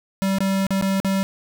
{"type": "tone with dropouts", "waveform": "square", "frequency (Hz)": 193.6, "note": "G3", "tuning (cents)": -21, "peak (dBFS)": -19, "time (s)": [0.22, 1.23], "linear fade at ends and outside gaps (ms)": 0, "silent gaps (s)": [[0.385, 0.405], [0.667, 0.706], [0.812, 0.824], [1.001, 1.047]], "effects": []}